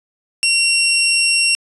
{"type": "tone", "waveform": "20% pulse", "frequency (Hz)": 2741, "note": "F7", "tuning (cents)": -33, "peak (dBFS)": -8, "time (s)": [0.43, 1.55], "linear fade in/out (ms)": 0, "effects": ["resampled to 32000 Hz"]}